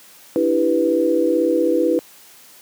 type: chord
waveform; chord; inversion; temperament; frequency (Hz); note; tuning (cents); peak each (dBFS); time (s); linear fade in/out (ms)
sine; E minor seventh; third; equal; 293.7 / 329.6 / 392 / 493.9; D4 / E4 / G4 / B4; 0 / 0 / 0 / 0; -23 / -18 / -24 / -18; 0.36-1.99; 0
effects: white hiss -46 dBFS RMS until 2.61 s + high-pass 150 Hz 12 dB/octave